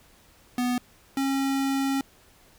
square tone pair in turn, 246.9 / 272 Hz, B3 / C#4, 0 / -33 cents, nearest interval major second, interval 167 cents, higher second, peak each -24 dBFS, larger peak neither, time 0.58-0.78 / 1.17-2.01 s, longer second, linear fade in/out 2 ms, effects pink hiss -57 dBFS RMS until 2.58 s

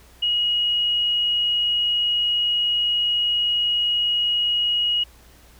sine tone, 2895 Hz, F#7, 38 cents flat, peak -18 dBFS, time 0.22-5.04 s, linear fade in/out 10 ms, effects added 60 Hz sine -50 dBFS peak until 5.59 s + pink hiss -52 dBFS RMS until 5.59 s

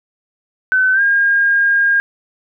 sine tone with pitch glide, 1518 to 1617.6 Hz, F#6 to G#6, +44 to -46 cents, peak -10 dBFS, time 0.72-2 s, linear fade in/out 0 ms, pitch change +110 cents, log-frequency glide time 0.93-1.01 s, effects none

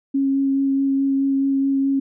sine tone with vibrato, 273 Hz, C#4, 26 cents flat, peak -16 dBFS, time 0.14-2 s, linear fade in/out 10 ms, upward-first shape sine, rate 4.7 Hz, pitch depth 10 cents each way, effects none

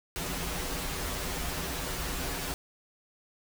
pink noise with comb filter, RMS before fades -34 dBFS, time 0.16-2.54 s, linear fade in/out 0 ms, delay 9.2 ms, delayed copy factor -0.95, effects none

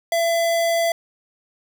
square tone, 672 Hz, E5, 33 cents sharp, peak -18 dBFS, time 0.12-0.92 s, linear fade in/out 2 ms, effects none

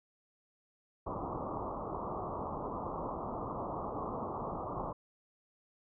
white low-pass noise, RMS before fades -39 dBFS, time 1.06-4.93 s, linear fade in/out 10 ms, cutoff 1200 Hz, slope 96 dB/octave, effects none

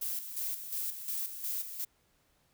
violet noise with tremolo, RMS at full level -35 dBFS, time 0.01-1.85 s, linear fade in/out 10 ms, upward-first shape square, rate 2.8 Hz, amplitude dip 60%, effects pink hiss -71 dBFS RMS until 2.53 s

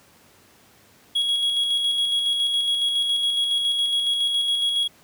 triangle tone with tremolo, 3322 Hz, G#7, in tune, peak -17 dBFS, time 1.15-4.88 s, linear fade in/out 10 ms, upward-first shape square, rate 7.2 Hz, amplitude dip 30%, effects pink hiss -54 dBFS RMS until 5.03 s + high-pass 100 Hz 12 dB/octave

